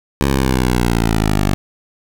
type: linear sweep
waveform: 10% pulse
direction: down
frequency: 69.3 to 48.52 Hz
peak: -5 dBFS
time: 0.21-1.54 s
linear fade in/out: 0 ms
effects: none